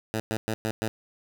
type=tone bursts; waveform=10% pulse; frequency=110 Hz; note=A2; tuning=in tune; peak=-18 dBFS; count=5; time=0.14-0.88 s; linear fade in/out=0 ms; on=60 ms; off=110 ms; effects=none

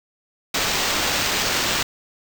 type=noise with sample-and-hold; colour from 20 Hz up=white; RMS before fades=-22 dBFS; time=0.54-1.83 s; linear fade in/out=5 ms; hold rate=11025 Hz; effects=none

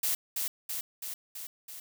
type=noise with echo; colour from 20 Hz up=blue; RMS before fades=-29 dBFS; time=0.03-0.15 s; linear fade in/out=5 ms; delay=330 ms; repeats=5; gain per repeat=-3 dB; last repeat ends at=1.8 s; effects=none

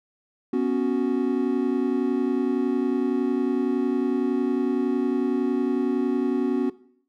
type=chord; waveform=triangle; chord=B suspended second; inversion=none; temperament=just; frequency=246.9 / 277.8 / 370.4 Hz; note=B3 / C#4 / F#4; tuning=0 / +4 / +2 cents; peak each=-23 dBFS; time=0.53-6.7 s; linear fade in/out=5 ms; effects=noise-tail reverb RT60 0.6 s tail -18 dB re dry

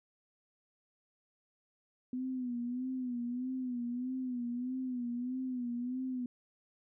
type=tone with vibrato; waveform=sine; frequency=249.2 Hz; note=B3; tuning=16 cents sharp; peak=-34 dBFS; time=2.13-6.26 s; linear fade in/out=2 ms; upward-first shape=sine; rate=1.6 Hz; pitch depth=73 cents each way; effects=none

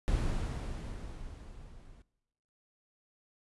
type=noise with level ramp; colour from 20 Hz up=brown; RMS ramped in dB=-29 to -55 dBFS; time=0.08-2.02 s; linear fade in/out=0 ms; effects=noise-tail reverb RT60 1.0 s tail -21 dB re dry + resampled to 24000 Hz

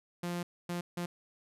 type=tone bursts at uneven times; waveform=sawtooth; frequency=174.61 Hz; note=F3; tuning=in tune; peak=-30 dBFS; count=3; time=0.23-0.43 / 0.69-0.81 / 0.97-1.06 s; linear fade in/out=5 ms; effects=resampled to 32000 Hz

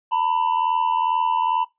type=tone pair together; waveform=triangle; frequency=905.5 / 987.8 Hz; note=A5 / B5; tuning=+49 / 0 cents; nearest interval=major second; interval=151 cents; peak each=-19 dBFS; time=0.11-1.65 s; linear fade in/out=20 ms; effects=noise-tail reverb RT60 0.2 s tail -21 dB re dry + resampled to 8000 Hz

